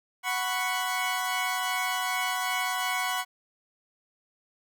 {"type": "chord", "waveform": "20% pulse", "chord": "F# suspended fourth", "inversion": "none", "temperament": "equal", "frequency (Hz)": [740, 987.8, 1108.7], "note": ["F#5", "B5", "C#6"], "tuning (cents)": [0, 0, 0], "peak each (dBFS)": [-26, -27, -27], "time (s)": [0.23, 3.25], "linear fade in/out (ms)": 50, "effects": []}